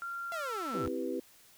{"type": "tone with pitch glide", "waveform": "sine", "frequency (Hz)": [1383, 1332], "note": ["F6", "E6"], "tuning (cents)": [-17, 18], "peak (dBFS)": -36, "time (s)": [0.02, 0.86], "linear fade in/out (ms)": 0, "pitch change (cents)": -65, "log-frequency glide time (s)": [0.45, 0.53]}
{"type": "linear sweep", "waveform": "sawtooth", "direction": "down", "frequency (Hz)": [692, 60.8], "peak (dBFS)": -34, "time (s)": [0.32, 0.88], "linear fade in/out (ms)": 0}
{"type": "chord", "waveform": "sine", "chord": "C major seventh", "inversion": "none", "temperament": "equal", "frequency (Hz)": [261.6, 329.6, 392, 493.9], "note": ["C4", "E4", "G4", "B4"], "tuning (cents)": [0, 0, 0, 0], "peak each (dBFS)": -38, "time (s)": [0.74, 1.2], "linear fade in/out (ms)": 5}
{"effects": ["white hiss -60 dBFS RMS until 1.57 s"]}